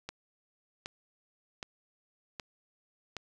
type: click train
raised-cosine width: 0.2 ms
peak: -21 dBFS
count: 5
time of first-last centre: 0.09-3.167 s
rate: 1.3 Hz
effects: none